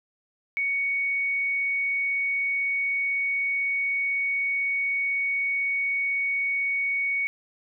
sine tone, 2231 Hz, C#7, 11 cents sharp, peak -23 dBFS, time 0.57-7.27 s, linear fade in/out 0 ms, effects none

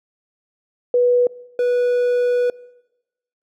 sine / triangle tone pair in turn, 490 / 490 Hz, B4 / B4, -14 / -14 cents, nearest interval unison, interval 0 cents, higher neither, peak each -12 / -13 dBFS, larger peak first, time 0.94-1.27 / 1.59-2.5 s, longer second, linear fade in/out 2 ms, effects noise-tail reverb RT60 1.0 s tail -22 dB re dry

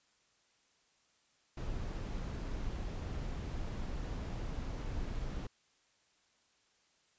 brown noise, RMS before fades -39 dBFS, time 1.57-5.47 s, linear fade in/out 5 ms, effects white hiss -72 dBFS RMS until 7.18 s + resampled to 16000 Hz

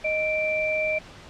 sine tone pair together, 622.2 / 2349 Hz, D#5 / D7, 0 / 0 cents, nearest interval octave + major seventh, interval 2300 cents, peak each -25 dBFS, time 0.04-0.99 s, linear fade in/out 10 ms, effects pink hiss -45 dBFS RMS until 1.29 s + low-pass 5000 Hz 12 dB/octave

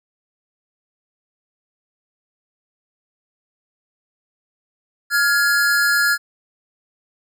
square tone pair together, 1405.3 / 1677 Hz, F6 / G#6, +10 / +16 cents, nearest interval minor third, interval 306 cents, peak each -18 dBFS, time 5.1-6.18 s, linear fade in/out 50 ms, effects none

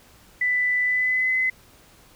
sine tone with pitch glide, 1989 to 2034 Hz, B6 to C7, +12 to -50 cents, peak -19 dBFS, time 0.41-1.5 s, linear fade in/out 5 ms, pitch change +38 cents, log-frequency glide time 0.83-1.37 s, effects pink hiss -53 dBFS RMS until 2.15 s

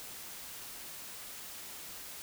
silence, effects white hiss -46 dBFS RMS until 2.22 s

